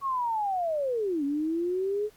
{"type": "linear two-way sweep", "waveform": "sine", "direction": "down then up", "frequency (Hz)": [1116, 276.4, 429.2], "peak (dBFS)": -25, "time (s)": [0.01, 2.1], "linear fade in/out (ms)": 50, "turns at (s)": 1.24, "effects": ["pink hiss -59 dBFS RMS until 2.16 s", "MP3 96 kbps"]}